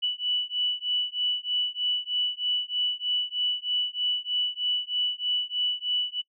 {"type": "beating tone pair", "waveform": "sine", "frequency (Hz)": [2960, 2963.2], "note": ["F#7", "F#7"], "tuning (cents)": [0, 2], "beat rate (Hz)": 3.2, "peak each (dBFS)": -28, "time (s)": [0.02, 6.22], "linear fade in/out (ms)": 20, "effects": ["noise-tail reverb RT60 0.1 s tail -24 dB re dry"]}